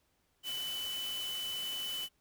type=tone in noise; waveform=sine; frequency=2997 Hz; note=F#7; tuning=22 cents sharp; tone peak=-36 dBFS; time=0.43-2.09 s; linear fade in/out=50 ms; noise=white; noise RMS=-45 dBFS; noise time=0.43-2.09 s; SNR=+6 dB; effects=pink hiss -75 dBFS RMS until 2.2 s